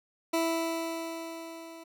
20% pulse tone with level ramp, 329.6 Hz, E4, in tune, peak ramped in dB -20 to -40 dBFS, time 0.33-1.84 s, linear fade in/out 10 ms, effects none

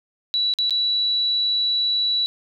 sine tone with dropouts, 3934 Hz, B7, 7 cents flat, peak -18 dBFS, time 0.34-2.26 s, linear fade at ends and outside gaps 0 ms, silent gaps 0.538-0.587 / 0.696-0.707 s, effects none

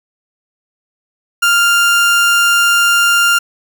30% pulse tone, 1396.9 Hz, F6, in tune, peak -6 dBFS, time 1.42-3.39 s, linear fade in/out 10 ms, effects none

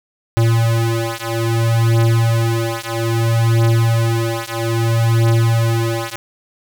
square beating tone pair, 114.4 / 115.01 Hz, A#2 / A#2, -32 / -23 cents, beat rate 0.61 Hz, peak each -17 dBFS, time 0.37-6.16 s, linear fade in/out 0 ms, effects none

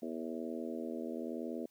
harmonic tone with a mistuned harmonic, 80.8 Hz, E2, 34 cents flat, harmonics 3 / 4 / 5 / 6 / 7 / 8, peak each -41 / -43 / -45 / -47 / -48 / -49 dBFS, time 0.02-1.66 s, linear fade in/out 5 ms, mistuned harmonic 8, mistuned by +21 cents, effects white hiss -72 dBFS RMS until 1.7 s

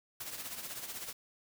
white noise with tremolo, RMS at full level -40 dBFS, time 0.2-1.13 s, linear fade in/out 5 ms, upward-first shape triangle, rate 16 Hz, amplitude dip 65%, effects none

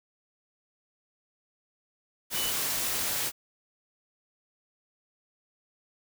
sine tone in noise, 2974 Hz, F#7, 8 cents sharp, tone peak -33 dBFS, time 2.33-2.53 s, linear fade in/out 50 ms, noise white, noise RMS -30 dBFS, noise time 2.3-3.32 s, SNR -6 dB, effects none

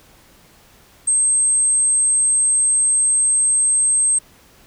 sine tone, 8360 Hz, C9, 2 cents flat, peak -13 dBFS, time 1.07-4.19 s, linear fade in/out 10 ms, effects pink hiss -50 dBFS RMS until 4.66 s

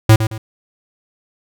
square tone with echo, 110 Hz, A2, in tune, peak -5 dBFS, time 0.09-0.16 s, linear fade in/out 5 ms, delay 110 ms, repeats 2, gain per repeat -10 dB, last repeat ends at 0.38 s, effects none

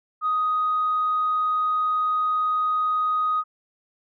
sine tone, 1249 Hz, D#6, 6 cents sharp, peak -19 dBFS, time 0.21-3.44 s, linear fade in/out 50 ms, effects tanh soft clip ceiling -15 dBFS

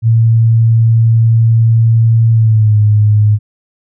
sine tone with pitch glide, 113.9 to 105.66 Hz, A#2 to G#2, -40 to +30 cents, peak -5 dBFS, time 0.02-3.39 s, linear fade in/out 50 ms, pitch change -130 cents, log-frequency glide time 2.31-2.77 s, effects none

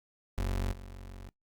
30% pulse tone with level steps, 46.25 Hz, F#1, in tune, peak -27 / -41 dBFS, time 0.38-1.29 s, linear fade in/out 0 ms, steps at 0.72 s, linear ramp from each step 10 ms, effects noise-tail reverb RT60 0.1 s tail -23 dB re dry + Opus 48 kbps

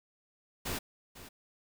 pink noise with echo, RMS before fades -36 dBFS, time 0.65-0.79 s, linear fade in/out 10 ms, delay 500 ms, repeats 1, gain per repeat -14 dB, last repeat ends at 1.29 s, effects none

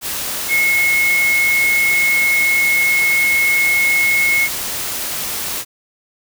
sine tone in noise, 2174 Hz, C#7, 34 cents flat, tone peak -12 dBFS, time 0.48-4.49 s, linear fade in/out 50 ms, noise white, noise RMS -23 dBFS, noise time 0.01-5.65 s, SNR +8 dB, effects none

